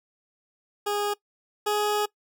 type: tone pair in turn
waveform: 20% pulse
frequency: 411.9 / 417.9 Hz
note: G#4 / G#4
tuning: -14 / +11 cents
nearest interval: unison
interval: 25 cents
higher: second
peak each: -20 / -18 dBFS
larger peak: second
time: 0.86-1.14 / 1.66-2.06 s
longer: second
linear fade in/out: 10 ms
effects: noise-tail reverb RT60 0.1 s tail -21 dB re dry